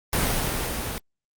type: noise with level ramp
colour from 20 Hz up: pink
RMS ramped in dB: -22 to -31 dBFS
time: 0.13-0.98 s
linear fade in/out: 0 ms
effects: Opus 32 kbps